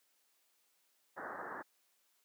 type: low-pass noise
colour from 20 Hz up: white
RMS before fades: -44 dBFS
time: 1.16-1.63 s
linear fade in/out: 20 ms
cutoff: 1800 Hz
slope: 96 dB/octave
effects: white hiss -75 dBFS RMS until 2.24 s + high-pass 300 Hz 12 dB/octave